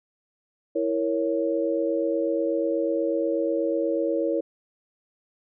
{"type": "chord", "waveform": "sine", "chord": "A# diminished", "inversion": "second", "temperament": "equal", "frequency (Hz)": [329.6, 466.2, 554.4], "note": ["E4", "A#4", "C#5"], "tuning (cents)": [0, 0, 0], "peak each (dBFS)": [-26, -27, -26], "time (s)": [0.75, 4.41], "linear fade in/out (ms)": 10, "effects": []}